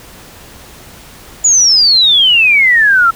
sine exponential sweep, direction down, 6990 to 1318.5 Hz, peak -5 dBFS, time 1.44-3.11 s, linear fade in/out 10 ms, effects pink hiss -36 dBFS RMS until 3.15 s

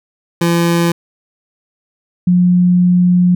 25% pulse / sine tone pair in turn, 170.1 / 178.71 Hz, F3 / F3, -45 / +40 cents, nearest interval minor second, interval 85 cents, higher second, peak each -7 dBFS, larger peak neither, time 0.41-0.92 / 2.27-3.35 s, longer second, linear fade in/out 5 ms, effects none

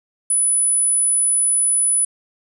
sine tone, 9960 Hz, D#9, 1 cent sharp, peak -14 dBFS, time 0.3-2.05 s, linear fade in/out 5 ms, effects none

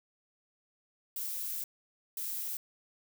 violet noise bursts at uneven times, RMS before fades -37 dBFS, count 2, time 1.16-1.64 / 2.17-2.57 s, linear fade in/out 2 ms, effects none

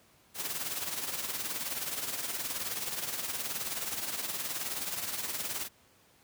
white noise with tremolo, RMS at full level -33 dBFS, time 0.34-5.69 s, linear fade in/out 50 ms, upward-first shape triangle, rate 19 Hz, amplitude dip 65%, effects pink hiss -63 dBFS RMS until 6.23 s + high-pass 80 Hz 12 dB/octave

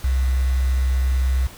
sine tone with quantisation, 64.6 Hz, C2, 21 cents flat, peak -16 dBFS, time 0.04-1.47 s, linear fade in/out 5 ms, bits 6, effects pink hiss -42 dBFS RMS until 1.57 s

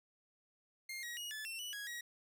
sawtooth tone with pitch steps, 2120 / 1902 / 2887 / 1732 / 2703 / 2955 / 1659 / 1904 Hz, C7 / A#6 / F#7 / A6 / E7 / F#7 / G#6 / A#6, +22 / +34 / -43 / -28 / +43 / -3 / -2 / +36 cents, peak -39 dBFS, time 0.89-2.01 s, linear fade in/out 5 ms, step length 140 ms, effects none

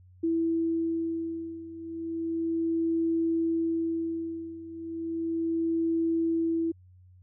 sine beating tone pair, 329.6 / 329.94 Hz, E4 / E4, 0 / +2 cents, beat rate 0.34 Hz, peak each -28 / -31 dBFS, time 0.23-6.72 s, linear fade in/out 10 ms, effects added 91 Hz sine -52 dBFS peak until 7.22 s

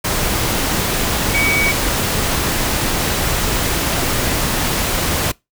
sine tone in noise, 2262 Hz, C#7, 34 cents sharp, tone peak -15 dBFS, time 1.34-1.72 s, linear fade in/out 10 ms, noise pink, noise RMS -18 dBFS, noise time 0.04-5.32 s, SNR 0 dB, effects noise-tail reverb RT60 0.2 s tail -23 dB re dry

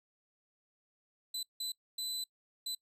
sawtooth tone bursts at uneven times, 4012 Hz, B7, 26 cents sharp, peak -33 dBFS, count 4, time 1.34-1.43 / 1.6-1.72 / 1.98-2.24 / 2.66-2.75 s, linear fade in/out 5 ms, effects noise-tail reverb RT60 0.1 s tail -25 dB re dry + resampled to 32000 Hz

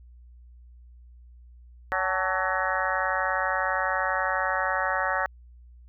harmonic tone with a mistuned harmonic, 187.9 Hz, F#3, 27 cents sharp, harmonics 3 / 4 / 5 / 6 / 7 / 8 / 9 / 10, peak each -32 / -32 / -32 / -32 / -32 / -32 / -32 / -32 dBFS, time 1.92-5.26 s, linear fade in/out 0 ms, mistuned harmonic 5, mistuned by -96 cents, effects added 60 Hz sine -47 dBFS peak until 5.88 s

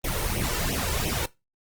pink noise with flanger, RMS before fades -27 dBFS, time 0.04-1.26 s, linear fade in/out 5 ms, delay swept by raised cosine 0.32 to 2.22 ms, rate 2.9 Hz, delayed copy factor +0.95, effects noise-tail reverb RT60 0.2 s tail -19 dB re dry + Opus 24 kbps

